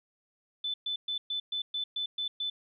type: tone bursts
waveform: sine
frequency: 3510 Hz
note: A7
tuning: 5 cents flat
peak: -30 dBFS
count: 9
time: 0.64-2.5 s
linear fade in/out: 5 ms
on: 100 ms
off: 120 ms
effects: none